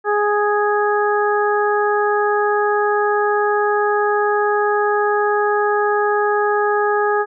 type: harmonic tone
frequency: 415.3 Hz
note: G#4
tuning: in tune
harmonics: 1 / 2 / 3 / 4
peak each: -17 / -20 / -22 / -23 dBFS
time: 0.04-7.26 s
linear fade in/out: 50 ms
effects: none